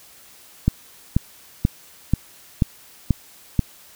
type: click train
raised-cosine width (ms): 5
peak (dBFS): -3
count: 7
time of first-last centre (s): 0.68-3.593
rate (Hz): 2.06
effects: white hiss -48 dBFS RMS until 3.95 s